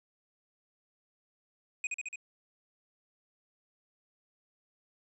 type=tone with echo; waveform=square; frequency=2495 Hz; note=D#7; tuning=4 cents sharp; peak=-31 dBFS; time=1.84-1.87 s; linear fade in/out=2 ms; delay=72 ms; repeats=4; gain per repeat=-2 dB; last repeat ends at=2.158 s; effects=resampled to 24000 Hz